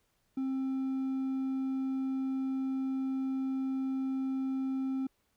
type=tone with hard clipping; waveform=triangle; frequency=265.2 Hz; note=C4; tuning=23 cents sharp; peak=-31 dBFS; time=0.37-5.07 s; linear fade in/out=5 ms; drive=5 dB; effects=pink hiss -75 dBFS RMS until 5.36 s